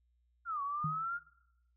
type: exponential two-way sweep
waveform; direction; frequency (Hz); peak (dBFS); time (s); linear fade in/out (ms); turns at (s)
sine; down then up; 1432 to 1108.7 to 1432; -34; 0.45-1.2; 50; 0.62
type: tone with exponential decay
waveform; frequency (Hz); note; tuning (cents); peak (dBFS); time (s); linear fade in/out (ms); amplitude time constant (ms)
sine; 153.9; D#3; -19; -31; 0.84-1.13; 5; 62
effects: noise-tail reverb RT60 0.8 s tail -20 dB re dry + added 60 Hz sine -70 dBFS peak until 1.76 s